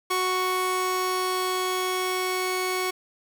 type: tone pair together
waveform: sawtooth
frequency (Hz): 369.5 / 1108.7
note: F#4 / C#6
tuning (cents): -2 / 0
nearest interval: octave + perfect fifth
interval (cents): 1902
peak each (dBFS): -23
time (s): 0.1-2.91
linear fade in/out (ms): 10
effects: 9-bit